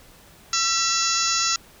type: harmonic tone with a mistuned harmonic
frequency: 673 Hz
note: E5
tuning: 36 cents sharp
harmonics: 2 / 3 / 4 / 5 / 6 / 7 / 8 / 9 / 10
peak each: -26 / -33 / -31 / -35 / -28 / -30 / -27 / -28 / -26 dBFS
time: 0.53-1.56 s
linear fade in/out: 2 ms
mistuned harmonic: 3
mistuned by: -60 cents
effects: pink hiss -50 dBFS RMS until 1.8 s